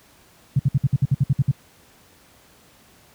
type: tone bursts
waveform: sine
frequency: 135.5 Hz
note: C#3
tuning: 39 cents flat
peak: -13 dBFS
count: 11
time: 0.56-1.513 s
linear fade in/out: 5 ms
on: 33 ms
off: 59 ms
effects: pink hiss -53 dBFS RMS until 3.14 s + high-pass 60 Hz 12 dB/octave